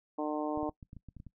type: harmonic tone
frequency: 151.2 Hz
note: D#3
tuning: 49 cents flat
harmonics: 2 / 3 / 4 / 5 / 6 / 7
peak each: -34 / -39 / -38 / -40 / -41 / -44 dBFS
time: 0.18-0.7 s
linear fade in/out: 10 ms
type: clicks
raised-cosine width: 5 ms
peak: -35 dBFS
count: 10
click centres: 0.575 / 0.63 / 0.693 / 0.828 / 0.931 / 0.967 / 1.087 / 1.167 / 1.201 / 1.267 s
effects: noise-tail reverb RT60 0.1 s tail -20 dB re dry